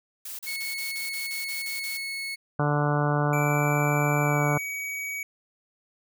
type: noise bursts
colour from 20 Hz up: blue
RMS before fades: -37 dBFS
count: 10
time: 0.25-1.974 s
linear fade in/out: 5 ms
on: 140 ms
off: 36 ms
type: tone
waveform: 30% pulse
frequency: 2196 Hz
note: C#7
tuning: 17 cents flat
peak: -28 dBFS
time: 0.46-2.36 s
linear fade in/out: 20 ms
type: harmonic tone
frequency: 146.83 Hz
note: D3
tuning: in tune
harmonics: 1 / 2 / 3 / 4 / 5 / 6 / 7 / 8 / 9 / 10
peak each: -24 / -31 / -32 / -31 / -32 / -34 / -35 / -34 / -37 / -34 dBFS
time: 2.59-4.58 s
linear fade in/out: 5 ms
type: tone with pitch glide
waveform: square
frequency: 2327 to 2263 Hz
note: D7 to C#7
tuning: -17 to +35 cents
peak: -31 dBFS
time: 3.33-5.23 s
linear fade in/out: 2 ms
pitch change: -48 cents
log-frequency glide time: 4.23-4.51 s
effects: none